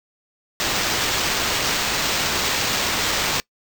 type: noise with sample-and-hold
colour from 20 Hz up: white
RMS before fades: -22 dBFS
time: 0.6-3.4 s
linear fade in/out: 0 ms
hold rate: 11025 Hz
effects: noise-tail reverb RT60 0.1 s tail -24 dB re dry